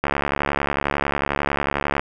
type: click train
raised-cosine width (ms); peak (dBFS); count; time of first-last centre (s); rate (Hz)
0.5; -5; 140; 0.04-1.995; 71.1
effects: none